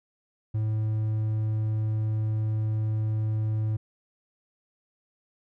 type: tone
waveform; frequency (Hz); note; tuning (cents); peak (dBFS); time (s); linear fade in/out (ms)
triangle; 108.6; A2; -22; -22; 0.54-3.77; 10
effects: none